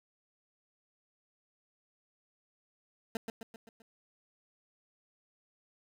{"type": "tone with echo", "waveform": "20% pulse", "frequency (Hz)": 225.6, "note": "A3", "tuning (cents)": 44, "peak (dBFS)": -27, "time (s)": [3.15, 3.17], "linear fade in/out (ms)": 2, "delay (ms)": 130, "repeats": 5, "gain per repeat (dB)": -5, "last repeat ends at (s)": 3.82, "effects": []}